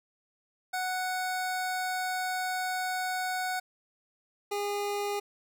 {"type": "tone pair in turn", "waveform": "25% pulse", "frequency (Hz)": [740, 408.2], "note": ["F#5", "G#4"], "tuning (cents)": [0, -30], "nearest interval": "minor seventh", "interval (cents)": 1030, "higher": "first", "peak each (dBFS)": -26, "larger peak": "neither", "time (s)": [[0.73, 3.6], [4.51, 5.2]], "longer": "first", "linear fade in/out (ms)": 10, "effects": []}